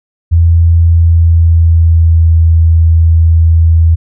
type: tone with pitch glide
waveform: sine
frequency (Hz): 83.7 to 81.98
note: E2 to E2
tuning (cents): +27 to -9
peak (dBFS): -3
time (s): 0.31-3.96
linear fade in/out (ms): 20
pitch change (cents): -36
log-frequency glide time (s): 0.85-2.33
effects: none